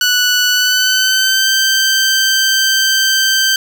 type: tone with pitch glide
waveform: 15% pulse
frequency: 1480 to 1558.1 Hz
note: F#6 to G6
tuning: 0 to -11 cents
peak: -4 dBFS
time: 0.01-3.56 s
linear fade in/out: 2 ms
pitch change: +89 cents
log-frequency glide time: 0.5-1.49 s
effects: none